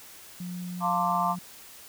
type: tone with pitch glide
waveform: sine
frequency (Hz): 178.6 to 179.84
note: F3 to F#3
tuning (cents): +39 to -49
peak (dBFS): -33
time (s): 0.4-1.39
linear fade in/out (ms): 5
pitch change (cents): +12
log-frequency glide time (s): 0.65-1.17
type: chord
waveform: sine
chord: D minor seventh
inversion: first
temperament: equal with one note detuned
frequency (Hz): 698.5 / 892.8 / 1046.5 / 1174.7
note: F5 / A5 / C6 / D6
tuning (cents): 0 / +25 / 0 / 0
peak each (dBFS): -29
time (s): 0.8-1.36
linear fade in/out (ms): 50
effects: white hiss -48 dBFS RMS until 1.88 s